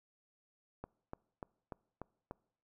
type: click train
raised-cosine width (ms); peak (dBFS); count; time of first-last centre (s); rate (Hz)
1; -29; 6; 0.84-2.311; 3.4
effects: noise-tail reverb RT60 0.7 s tail -25 dB re dry